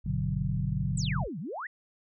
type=tone; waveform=sine; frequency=49.16 Hz; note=G1; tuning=6 cents sharp; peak=-36 dBFS; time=0.04-1.28 s; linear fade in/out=10 ms
type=chord; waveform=sine; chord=G major seventh; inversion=none; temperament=equal with one note detuned; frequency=98 / 123.47 / 145.99 / 185 Hz; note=G2 / B2 / D3 / F#3; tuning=0 / 0 / -10 / 0 cents; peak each=-35 / -33 / -31 / -34 dBFS; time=0.06-1.24 s; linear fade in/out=5 ms
type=exponential two-way sweep; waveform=sine; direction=down then up; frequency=8510 to 138.59 to 2024 Hz; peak=-34 dBFS; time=0.97-1.67 s; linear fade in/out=5 ms; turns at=1.39 s
effects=none